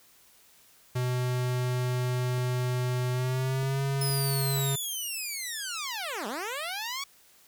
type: tone with pitch glide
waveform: square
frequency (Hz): 125.2 to 137.32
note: B2 to C#3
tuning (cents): +24 to -16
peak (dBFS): -27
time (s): 0.95-4.76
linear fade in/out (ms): 10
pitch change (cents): +160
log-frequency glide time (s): 3.12-3.82
type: clicks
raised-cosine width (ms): 2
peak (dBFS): -31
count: 3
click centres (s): 2.381 / 3.63 / 4.1
type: linear two-way sweep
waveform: 10% pulse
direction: down then up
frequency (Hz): 5190 to 193.3 to 1143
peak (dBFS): -24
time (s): 4.01-7.04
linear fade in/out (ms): 5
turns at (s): 6.27
effects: white hiss -59 dBFS RMS until 7.47 s